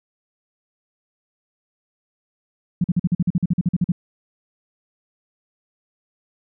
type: tone bursts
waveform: sine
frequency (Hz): 176.1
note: F3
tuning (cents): +15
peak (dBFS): -14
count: 15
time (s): 2.81-3.92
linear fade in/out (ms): 5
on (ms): 32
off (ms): 45
effects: none